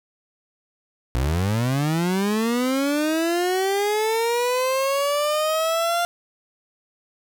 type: linear sweep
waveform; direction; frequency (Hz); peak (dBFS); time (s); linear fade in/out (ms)
30% pulse; up; 58.2 to 698.5; -17; 1.15-6.05; 0
effects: none